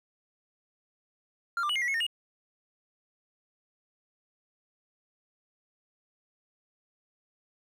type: tone with pitch steps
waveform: triangle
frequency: 1387 / 1188 / 2936 / 2125 / 1945 / 2181 / 1834 / 2863 Hz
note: F6 / D6 / F#7 / C7 / B6 / C#7 / A#6 / F7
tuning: -12 / +20 / -14 / +26 / -27 / -29 / -29 / +42 cents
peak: -25 dBFS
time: 1.57-2.066 s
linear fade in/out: 2 ms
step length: 62 ms
effects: none